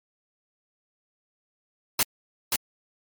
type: noise with echo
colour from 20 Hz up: white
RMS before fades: -21 dBFS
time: 1.99-2.03 s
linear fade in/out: 2 ms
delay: 530 ms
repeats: 1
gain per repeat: -3 dB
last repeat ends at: 2.56 s
effects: MP3 96 kbps